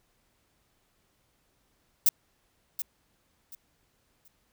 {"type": "noise with echo", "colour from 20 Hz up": "violet", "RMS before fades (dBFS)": -20, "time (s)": [2.06, 2.09], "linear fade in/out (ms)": 2, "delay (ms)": 730, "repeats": 3, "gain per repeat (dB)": -12, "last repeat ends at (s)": 4.28, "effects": ["pink hiss -71 dBFS RMS until 4.52 s"]}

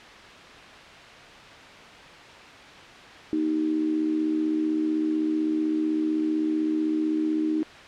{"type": "tone with amplitude modulation", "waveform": "sine", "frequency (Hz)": 311.1, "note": "D#4", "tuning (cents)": 0, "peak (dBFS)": -19, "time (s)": [3.33, 7.63], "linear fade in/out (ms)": 0, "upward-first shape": "sine", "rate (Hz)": 75.8, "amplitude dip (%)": 65, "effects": ["white hiss -44 dBFS RMS until 7.87 s", "low-pass 3000 Hz 12 dB/octave"]}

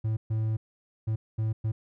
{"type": "tone bursts at uneven times", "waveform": "triangle", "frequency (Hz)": 110, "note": "A2", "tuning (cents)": 0, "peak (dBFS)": -23, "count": 5, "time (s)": [[0.04, 0.17], [0.3, 0.57], [1.07, 1.16], [1.38, 1.53], [1.64, 1.72]], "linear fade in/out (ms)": 10, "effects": []}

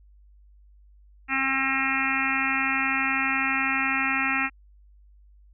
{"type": "harmonic tone", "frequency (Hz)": 268, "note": "C4", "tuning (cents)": 42, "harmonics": [1, 3, 4, 5, 6, 7, 8, 9, 10], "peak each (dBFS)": [-32, -34, -36, -30, -34, -28, -32, -29, -31], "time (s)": [1.28, 4.5], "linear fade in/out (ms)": 50, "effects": ["added 50 Hz sine -51 dBFS peak until 5.53 s"]}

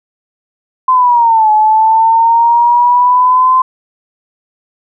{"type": "linear two-way sweep", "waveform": "sine", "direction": "down then up", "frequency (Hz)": [1036, 852, 1036], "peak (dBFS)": -5, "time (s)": [0.88, 3.62], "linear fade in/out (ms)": 5, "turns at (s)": 1.51, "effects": []}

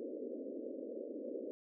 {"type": "band-pass noise", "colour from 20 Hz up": "white", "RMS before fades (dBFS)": -44, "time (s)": [0, 1.51], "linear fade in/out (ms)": 0, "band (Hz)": [230, 570], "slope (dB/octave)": 96, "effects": []}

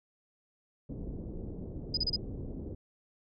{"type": "low-pass noise", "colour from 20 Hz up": "pink", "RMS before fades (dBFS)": -40, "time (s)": [0.89, 2.75], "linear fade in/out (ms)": 5, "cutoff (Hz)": 450, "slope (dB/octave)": 24}
{"type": "tone bursts", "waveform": "sine", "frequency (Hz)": 4978, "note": "D#8", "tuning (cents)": 0, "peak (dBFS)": -27, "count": 4, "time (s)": [1.94, 2.162], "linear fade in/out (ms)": 5, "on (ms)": 33, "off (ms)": 30}
{"effects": []}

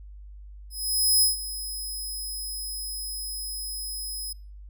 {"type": "tone with ADSR envelope", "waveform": "15% pulse", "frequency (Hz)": 5100, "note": "D#8", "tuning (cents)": 42, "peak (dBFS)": -11, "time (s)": [0.7, 4.33], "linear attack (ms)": 520, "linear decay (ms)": 140, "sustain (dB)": -15, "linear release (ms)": 6, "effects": ["noise-tail reverb RT60 0.4 s tail -26 dB re dry", "added 50 Hz sine -41 dBFS peak until 4.69 s"]}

